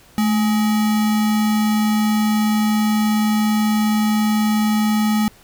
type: tone with sample-and-hold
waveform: sine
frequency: 215.7 Hz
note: A3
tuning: 34 cents flat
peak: -14 dBFS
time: 0.18-5.28 s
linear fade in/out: 0 ms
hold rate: 1050 Hz
effects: pink hiss -49 dBFS RMS until 5.43 s